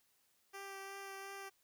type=tone with vibrato; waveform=10% pulse; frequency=392 Hz; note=G4; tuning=in tune; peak=-38 dBFS; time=0.53-1.5 s; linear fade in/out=20 ms; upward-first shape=sine; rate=2.8 Hz; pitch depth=12 cents each way; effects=white hiss -75 dBFS RMS until 1.63 s